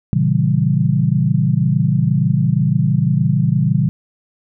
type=chord; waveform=sine; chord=A# diminished seventh; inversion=none; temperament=equal; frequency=116.54 / 138.59 / 164.81 / 196 Hz; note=A#2 / C#3 / E3 / G3; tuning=0 / 0 / 0 / 0 cents; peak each=-19 / -16 / -17 / -20 dBFS; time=0.13-3.89 s; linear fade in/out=0 ms; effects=none